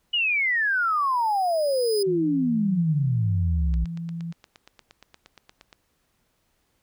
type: exponential sweep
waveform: sine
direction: down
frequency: 2960 to 57 Hz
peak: -20 dBFS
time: 0.13-3.85 s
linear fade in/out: 10 ms
type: tone with exponential growth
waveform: sawtooth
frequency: 4999 Hz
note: D#8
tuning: 7 cents sharp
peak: -25 dBFS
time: 0.32-2.03 s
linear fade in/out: 5 ms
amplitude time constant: 370 ms
type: tone with pitch glide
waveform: sine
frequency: 164.81 to 167.59 Hz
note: E3 to E3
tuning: 0 to +29 cents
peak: -29 dBFS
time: 2.06-4.33 s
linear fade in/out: 20 ms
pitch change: +29 cents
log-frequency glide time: 3.11-3.57 s
type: click train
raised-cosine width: 0.2 ms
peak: -28 dBFS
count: 18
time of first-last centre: 3.74-5.728 s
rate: 8.55 Hz
effects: pink hiss -70 dBFS RMS until 6.82 s